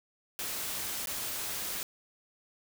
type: noise with dropouts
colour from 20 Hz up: white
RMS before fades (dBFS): -36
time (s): 0.39-1.83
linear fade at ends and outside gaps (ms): 0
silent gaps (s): 1.058-1.072
effects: none